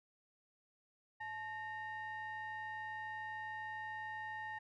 triangle ring-modulated tone, 486.4 Hz, B4, 26 cents flat, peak -37 dBFS, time 1.2-4.59 s, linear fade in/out 10 ms, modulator 1350 Hz, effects none

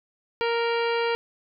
harmonic tone with a mistuned harmonic, 466.2 Hz, A#4, in tune, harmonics 1 / 2 / 3 / 4 / 5 / 6 / 7 / 9 / 10, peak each -24 / -29 / -33 / -36 / -34 / -36 / -41 / -42 / -43 dBFS, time 0.41-1.15 s, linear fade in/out 0 ms, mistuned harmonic 9, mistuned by -56 cents, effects none

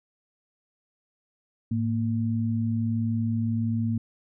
sine tone pair together, 108.5 / 229.9 Hz, A2 / A#3, -24 / -24 cents, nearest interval octave + minor second, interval 1300 cents, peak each -26 dBFS, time 1.71-3.98 s, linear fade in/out 5 ms, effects none

